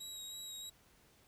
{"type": "tone with vibrato", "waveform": "25% pulse", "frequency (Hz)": 3836, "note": "A#7", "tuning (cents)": 49, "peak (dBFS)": -40, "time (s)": [0, 0.7], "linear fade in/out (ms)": 10, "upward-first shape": "sine", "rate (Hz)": 3.1, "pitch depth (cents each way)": 18, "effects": ["pink hiss -67 dBFS RMS until 1.27 s"]}